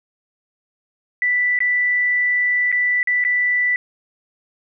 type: tone with dropouts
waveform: sine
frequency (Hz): 1975.5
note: B6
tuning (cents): 0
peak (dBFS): -15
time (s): 1.22-3.76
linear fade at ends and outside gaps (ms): 1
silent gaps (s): 1.59-1.604 / 2.717-2.725 / 3.03-3.073 / 3.24-3.249
effects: none